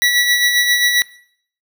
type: tone with tremolo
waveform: 25% pulse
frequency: 1945 Hz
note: B6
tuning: 27 cents flat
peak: -7 dBFS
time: 0.02-1.02 s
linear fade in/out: 0 ms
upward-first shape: sine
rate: 7.5 Hz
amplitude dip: 45%
effects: noise-tail reverb RT60 0.6 s tail -20 dB re dry